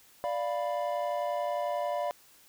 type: chord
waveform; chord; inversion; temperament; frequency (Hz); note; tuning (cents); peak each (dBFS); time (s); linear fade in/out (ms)
triangle; B diminished; first; equal; 587.3 / 698.5 / 987.8; D5 / F5 / B5; 0 / 0 / 0; -30 / -31 / -35; 0.24-2.11; 0
effects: white hiss -59 dBFS RMS until 2.48 s